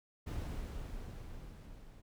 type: noise with level ramp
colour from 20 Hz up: brown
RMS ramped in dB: -38 to -54 dBFS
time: 0.26-2.02 s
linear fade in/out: 20 ms
effects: none